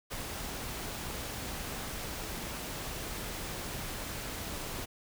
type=noise; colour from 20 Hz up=pink; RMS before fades=-39 dBFS; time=0.1-4.86 s; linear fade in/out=20 ms; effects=none